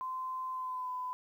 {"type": "tone with pitch glide", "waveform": "sine", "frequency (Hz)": [1032, 1005.5], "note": ["C6", "B5"], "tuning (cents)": [-24, 31], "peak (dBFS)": -35, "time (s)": [0.01, 1.13], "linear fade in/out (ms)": 0, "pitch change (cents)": -45, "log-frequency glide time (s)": [0.52, 0.9], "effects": ["11-bit"]}